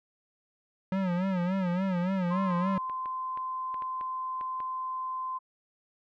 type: tone with vibrato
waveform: square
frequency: 183.8 Hz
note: F#3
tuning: 11 cents flat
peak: -27 dBFS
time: 0.92-2.78 s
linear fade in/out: 2 ms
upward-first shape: sine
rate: 3.5 Hz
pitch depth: 98 cents each way
type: tone with pitch glide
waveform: sine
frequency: 1046.5 to 1034.5 Hz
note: C6 to C6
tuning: 0 to -20 cents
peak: -31 dBFS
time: 2.3-5.39 s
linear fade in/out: 20 ms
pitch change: -20 cents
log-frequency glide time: 2.46-2.61 s
type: clicks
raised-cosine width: 0.3 ms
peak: -27 dBFS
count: 9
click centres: 2.506 / 2.897 / 3.058 / 3.374 / 3.743 / 3.822 / 4.011 / 4.411 / 4.603 s
effects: low-pass 2000 Hz 12 dB/octave